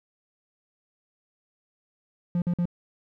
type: tone bursts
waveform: triangle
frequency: 174.61 Hz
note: F3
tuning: in tune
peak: -20 dBFS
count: 3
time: 2.35-2.655 s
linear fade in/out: 2 ms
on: 69 ms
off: 49 ms
effects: none